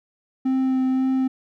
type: tone with vibrato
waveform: triangle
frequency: 261.2 Hz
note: C4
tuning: 3 cents flat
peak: -16 dBFS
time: 0.45-1.28 s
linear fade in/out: 10 ms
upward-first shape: sine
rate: 1.9 Hz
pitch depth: 10 cents each way
effects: none